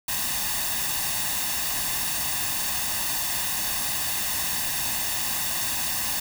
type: noise with comb filter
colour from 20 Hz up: white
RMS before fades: -27 dBFS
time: 0.08-6.2 s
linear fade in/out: 5 ms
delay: 1.1 ms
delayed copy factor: +0.65
effects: none